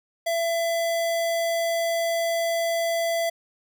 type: tone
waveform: square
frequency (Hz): 670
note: E5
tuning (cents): +28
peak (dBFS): -23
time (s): 0.26-3.3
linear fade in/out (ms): 10
effects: none